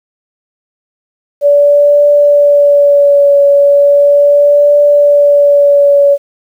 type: tone with vibrato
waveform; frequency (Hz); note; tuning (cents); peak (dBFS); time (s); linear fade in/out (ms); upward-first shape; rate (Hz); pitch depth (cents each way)
sine; 574; D5; -40; -3; 1.41-6.18; 50; triangle; 0.37; 25
effects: 7-bit